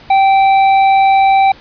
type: tone with tanh clipping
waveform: sine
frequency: 778 Hz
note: G5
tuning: 13 cents flat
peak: -8 dBFS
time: 0.1-1.52 s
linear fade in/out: 5 ms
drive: 10 dB
effects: pink hiss -39 dBFS RMS until 1.6 s + resampled to 11025 Hz